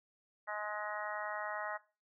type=harmonic tone; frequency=210.1 Hz; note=G#3; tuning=20 cents sharp; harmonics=3 / 4 / 5 / 6 / 7 / 8 / 9; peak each=-44 / -44 / -46 / -45 / -46 / -50 / -45 dBFS; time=0.47-1.78 s; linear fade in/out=20 ms; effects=noise-tail reverb RT60 0.3 s tail -17 dB re dry